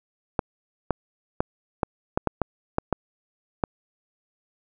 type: clicks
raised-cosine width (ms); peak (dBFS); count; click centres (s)
1; -7; 10; 0.392 / 0.907 / 1.405 / 1.832 / 2.175 / 2.273 / 2.417 / 2.784 / 2.927 / 3.638
effects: none